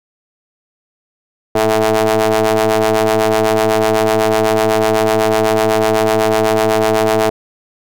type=ring-modulated tone; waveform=sawtooth; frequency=110 Hz; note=A2; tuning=in tune; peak=-4 dBFS; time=1.55-7.3 s; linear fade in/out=5 ms; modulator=546 Hz; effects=none